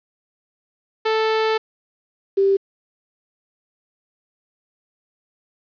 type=tone pair in turn; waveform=sawtooth / sine; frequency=440 / 392 Hz; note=A4 / G4; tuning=0 / 0 cents; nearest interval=major second; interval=200 cents; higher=first; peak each=-13 dBFS; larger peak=neither; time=1.05-1.58 / 2.37-2.57 s; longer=first; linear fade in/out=10 ms; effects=resampled to 11025 Hz + 8-bit